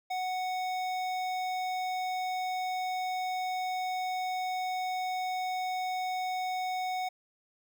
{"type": "tone with notch filter", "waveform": "square", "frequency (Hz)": 740, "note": "F#5", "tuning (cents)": 0, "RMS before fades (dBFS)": -33, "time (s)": [0.1, 7.09], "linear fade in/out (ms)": 10, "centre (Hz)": 11000, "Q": 0.52, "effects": []}